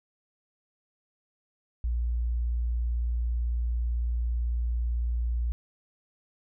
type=tone; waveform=sine; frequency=59 Hz; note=A#1; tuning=22 cents sharp; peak=-25 dBFS; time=1.84-5.52 s; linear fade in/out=0 ms; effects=none